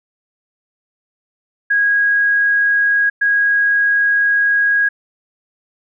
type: tone bursts at uneven times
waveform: sine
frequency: 1646 Hz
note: G#6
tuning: 16 cents flat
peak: -11 dBFS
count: 2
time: 1.7-3.1 / 3.21-4.89 s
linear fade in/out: 10 ms
effects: none